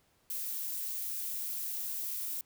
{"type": "noise", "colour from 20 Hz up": "violet", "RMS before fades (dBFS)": -37, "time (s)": [0.3, 2.41], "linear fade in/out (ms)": 2, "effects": ["pink hiss -70 dBFS RMS until 2.45 s"]}